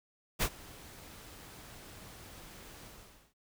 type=noise with ADSR envelope; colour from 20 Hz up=pink; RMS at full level=-28 dBFS; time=0.39-3.34 s; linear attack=34 ms; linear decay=65 ms; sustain=-23 dB; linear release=500 ms; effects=none